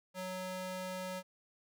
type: tone with high-pass filter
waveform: square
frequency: 185 Hz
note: F#3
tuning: in tune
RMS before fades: -41 dBFS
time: 0.14-1.23 s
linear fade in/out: 50 ms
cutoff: 370 Hz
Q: 1.2
effects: none